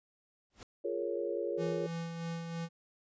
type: noise with exponential growth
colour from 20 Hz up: pink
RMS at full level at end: -45 dBFS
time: 0.5-0.63 s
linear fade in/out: 1 ms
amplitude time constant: 27 ms
type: chord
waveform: sine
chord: Bb minor seventh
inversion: second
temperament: equal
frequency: 349.2 / 415.3 / 466.2 / 554.4 Hz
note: F4 / Ab4 / Bb4 / Db5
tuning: 0 / 0 / 0 / 0 cents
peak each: -38 dBFS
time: 0.84-1.87 s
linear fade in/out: 10 ms
type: tone with tremolo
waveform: square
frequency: 167 Hz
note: E3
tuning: 23 cents sharp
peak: -36 dBFS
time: 1.57-2.69 s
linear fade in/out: 50 ms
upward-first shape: sine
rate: 3.1 Hz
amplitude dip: 40%
effects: resampled to 16000 Hz